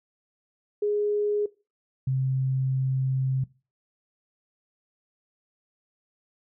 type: tone pair in turn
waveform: sine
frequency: 415.3 / 131.87 Hz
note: G#4 / C3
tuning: 0 / +14 cents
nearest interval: octave + minor sixth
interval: 1986 cents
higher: first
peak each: -22 dBFS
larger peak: neither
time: 0.82-1.46 / 2.07-3.44 s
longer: second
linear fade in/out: 5 ms
effects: noise-tail reverb RT60 0.3 s tail -20 dB re dry